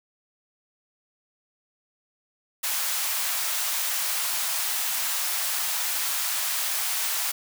white high-pass noise, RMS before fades -27 dBFS, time 2.63-7.32 s, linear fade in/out 10 ms, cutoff 700 Hz, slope 24 dB/octave, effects none

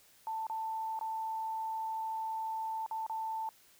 sine tone with dropouts, 887 Hz, A5, 14 cents sharp, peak -34 dBFS, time 0.27-3.49 s, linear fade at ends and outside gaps 1 ms, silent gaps 0.468-0.498 / 0.991-1.011 / 2.863-2.911 / 3.065-3.097 s, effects white hiss -63 dBFS RMS until 3.79 s

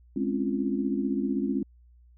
sine chord, Db major seventh, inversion second, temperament equal with one note detuned, 207.7 / 261.6 / 277.2 / 342.4 Hz, Ab3 / C4 / Db4 / F4, 0 / 0 / 0 / -34 cents, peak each -30 / -30 / -30 / -33 dBFS, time 0.16-1.63 s, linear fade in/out 5 ms, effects added 60 Hz sine -53 dBFS peak until 2.17 s

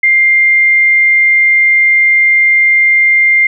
sine tone, 2100 Hz, C7, 6 cents sharp, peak -5 dBFS, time 0.03-3.47 s, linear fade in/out 5 ms, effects none

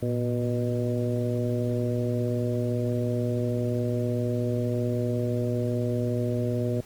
harmonic tone with a mistuned harmonic, 122.1 Hz, B2, 19 cents flat, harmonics 1 / 2 / 3 / 4 / 5, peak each -27 / -30 / -32 / -33 / -34 dBFS, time 0.02-6.81 s, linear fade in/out 5 ms, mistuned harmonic 1, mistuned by -90 cents, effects pink hiss -51 dBFS RMS until 6.85 s + Opus 24 kbps

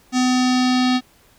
square tone with low-pass filter sweep, 252.8 Hz, B3, 41 cents sharp, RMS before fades -17 dBFS, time 0.12-1.01 s, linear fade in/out 50 ms, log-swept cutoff 6300 to 4200 Hz, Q 2.6, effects pink hiss -54 dBFS RMS until 1.38 s

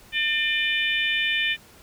harmonic tone with a mistuned harmonic, 600 Hz, D5, 37 cents sharp, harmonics 3 / 4 / 5 / 6, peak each -26 / -25 / -27 / -30 dBFS, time 0.12-1.57 s, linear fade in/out 50 ms, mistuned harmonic 6, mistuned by -20 cents, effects pink hiss -51 dBFS RMS until 1.82 s

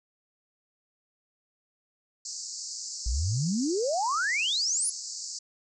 white band-pass noise, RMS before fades -38 dBFS, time 2.25-5.39 s, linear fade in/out 5 ms, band 4500 to 7700 Hz, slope 96 dB/octave
sine exponential sweep, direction up, 51.9 to 10548 Hz, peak -25 dBFS, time 3.06-4.9 s, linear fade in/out 5 ms
effects none

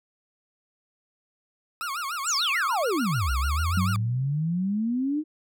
40% pulse tone with vibrato, 1244.5 Hz, D#6, in tune, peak -28 dBFS, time 1.81-3.96 s, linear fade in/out 0 ms, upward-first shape sine, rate 6.8 Hz, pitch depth 250 cents each way
sine exponential two-way sweep, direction down then up, 8920 to 61.74 to 315.2 Hz, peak -23 dBFS, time 2.24-5.24 s, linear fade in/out 50 ms, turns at 3.32 s
sine tone with exponential decay, 185 Hz, F#3, in tune, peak -21 dBFS, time 3.77-4.42 s, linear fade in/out 5 ms, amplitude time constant 140 ms
effects none

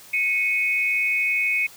sine tone pair together, 2199 / 2511 Hz, C#7 / D#7, -14 / +15 cents, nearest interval major second, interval 229 cents, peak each -22 dBFS, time 0.13-1.67 s, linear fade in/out 10 ms, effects white hiss -46 dBFS RMS until 1.76 s

